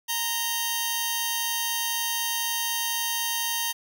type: tone pair together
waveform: 10% pulse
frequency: 930 / 3128 Hz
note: A#5 / G7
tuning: -4 / -4 cents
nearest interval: octave + major sixth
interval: 2100 cents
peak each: -20 dBFS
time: 0.08-3.73 s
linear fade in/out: 20 ms
effects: none